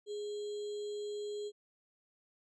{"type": "tone with sample-and-hold", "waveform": "sine", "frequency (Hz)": 415.3, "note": "G#4", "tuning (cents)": 0, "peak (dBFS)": -37, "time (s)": [0.06, 1.52], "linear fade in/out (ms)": 50, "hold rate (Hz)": 3675, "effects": ["resampled to 22050 Hz"]}